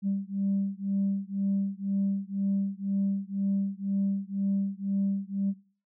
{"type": "beating tone pair", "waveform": "sine", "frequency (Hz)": [196, 198], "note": ["G3", "G3"], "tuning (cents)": [0, 18], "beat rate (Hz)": 2, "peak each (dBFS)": -29, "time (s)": [0.02, 5.54], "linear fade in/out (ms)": 50, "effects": ["noise-tail reverb RT60 0.4 s tail -18 dB re dry", "tanh soft clip ceiling -20 dBFS"]}